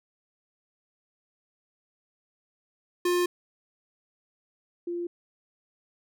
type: tone pair in turn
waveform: square / sine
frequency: 354.4 / 346.7 Hz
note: F4 / F4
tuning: +25 / -13 cents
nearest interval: unison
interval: 38 cents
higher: first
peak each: -23 / -29 dBFS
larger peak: first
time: 3.05-3.26 / 4.87-5.07 s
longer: first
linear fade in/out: 5 ms
effects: none